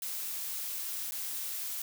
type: noise with dropouts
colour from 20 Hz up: blue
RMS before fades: -37 dBFS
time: 0.02-1.82 s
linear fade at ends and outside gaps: 2 ms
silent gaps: 1.11-1.12 s
effects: none